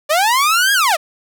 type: linear two-way sweep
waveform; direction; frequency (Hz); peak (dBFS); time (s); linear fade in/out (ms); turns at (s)
sawtooth; up then down; 573 to 1661.2 to 573; -8; 0.09-0.97; 20; 0.73
effects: 8-bit